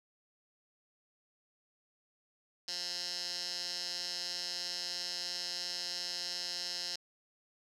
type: tone with band-pass filter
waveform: 15% pulse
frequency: 177.1 Hz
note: F3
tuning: 24 cents sharp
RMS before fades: -39 dBFS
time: 2.68-6.96 s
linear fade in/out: 2 ms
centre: 4900 Hz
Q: 6.3
effects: none